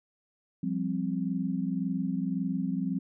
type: chord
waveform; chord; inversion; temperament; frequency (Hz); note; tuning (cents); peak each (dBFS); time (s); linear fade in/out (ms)
sine; F suspended second; none; just; 174.61 / 196.44 / 261.9; F3 / G3 / C4; 0 / +4 / +2; -32; 0.63-2.99; 5
effects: none